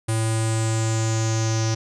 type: tone with low-pass filter sweep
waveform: square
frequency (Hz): 111.7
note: A2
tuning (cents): +27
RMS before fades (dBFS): -22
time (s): 0.08-1.75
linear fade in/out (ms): 10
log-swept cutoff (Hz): 9300 to 5800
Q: 6.6
effects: none